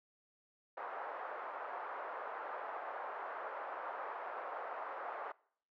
white band-pass noise, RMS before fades -44 dBFS, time 0.77-5.32 s, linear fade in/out 5 ms, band 510 to 1300 Hz, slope 24 dB/octave, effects noise-tail reverb RT60 0.6 s tail -23 dB re dry

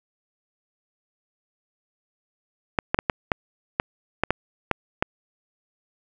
clicks, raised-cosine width 0.5 ms, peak -4 dBFS, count 10, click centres 2.788 / 2.945 / 2.989 / 3.098 / 3.318 / 3.799 / 4.236 / 4.306 / 4.713 / 5.025 s, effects none

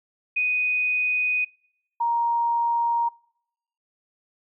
sine tone pair in turn, 2490 / 937.3 Hz, D#7 / A#5, +1 / +9 cents, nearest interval octave + perfect fourth, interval 1692 cents, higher first, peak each -20 dBFS, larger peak neither, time 0.36-1.45 / 2-3.09 s, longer neither, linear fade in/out 10 ms, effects noise-tail reverb RT60 0.8 s tail -26 dB re dry

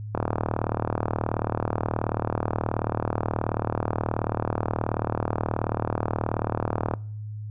click train, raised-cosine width 1 ms, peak -10 dBFS, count 263, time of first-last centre 0.15-6.938 s, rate 38.6 Hz, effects noise-tail reverb RT60 0.6 s tail -25 dB re dry + added 106 Hz sine -32 dBFS peak until 7.5 s

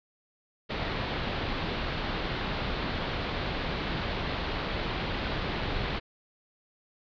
pink low-pass noise, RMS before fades -32 dBFS, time 0.69-6 s, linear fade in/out 20 ms, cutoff 4300 Hz, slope 48 dB/octave, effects none

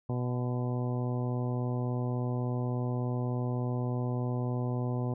harmonic tone with a mistuned harmonic, 123.47 Hz, B2, in tune, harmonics 1 / 2 / 3 / 4 / 5 / 6 / 7 / 8, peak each -30 / -36 / -40 / -42 / -44 / -46 / -47 / -48 dBFS, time 0.09-5.14 s, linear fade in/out 5 ms, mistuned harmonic 8, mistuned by +41 cents, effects none

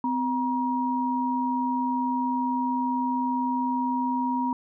sine tone pair together, 255.5 / 951.1 Hz, C4 / A#5, -41 / +35 cents, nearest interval octave + major seventh, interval 2276 cents, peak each -26 dBFS, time 0.04-4.53 s, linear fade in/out 2 ms, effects none

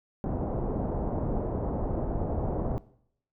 pink low-pass noise, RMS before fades -30 dBFS, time 0.24-2.78 s, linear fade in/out 0 ms, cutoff 780 Hz, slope 24 dB/octave, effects noise-tail reverb RT60 0.7 s tail -20 dB re dry

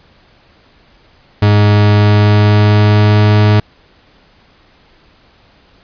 40% pulse tone with pitch glide, 103.83 to 105.16 Hz, G#2 to G#2, 0 to +22 cents, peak -5 dBFS, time 1.42-3.6 s, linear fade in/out 5 ms, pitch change +22 cents, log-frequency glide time 1.87-3.26 s, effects pink hiss -48 dBFS RMS until 5.83 s + resampled to 11025 Hz

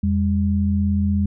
sine tone pair together, 84.7 / 201.5 Hz, E2 / G3, +48 / +48 cents, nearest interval octave + minor third, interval 1500 cents, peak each -19 dBFS, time 0.03-1.26 s, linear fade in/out 5 ms, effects none

